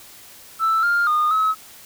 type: tone with pitch steps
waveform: sine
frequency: 1322 / 1402 / 1224 / 1285 Hz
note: E6 / F6 / D#6 / E6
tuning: +5 / +6 / -29 / -45 cents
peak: -14 dBFS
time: 0.59-1.55 s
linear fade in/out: 50 ms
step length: 240 ms
effects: tanh soft clip ceiling -13 dBFS + white hiss -44 dBFS RMS until 1.85 s